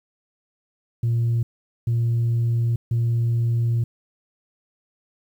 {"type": "tone bursts at uneven times", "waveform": "sine", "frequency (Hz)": 117, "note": "A#2", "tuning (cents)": 7, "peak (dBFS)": -16, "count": 3, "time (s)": [[1.03, 1.43], [1.87, 2.76], [2.91, 3.84]], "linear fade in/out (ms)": 5, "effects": ["tanh soft clip ceiling -16 dBFS", "9-bit"]}